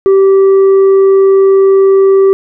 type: tone with tanh clipping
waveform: triangle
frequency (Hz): 388.3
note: G4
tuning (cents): -16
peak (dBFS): -4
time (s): 0.06-2.33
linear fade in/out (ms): 0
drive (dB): 8
effects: none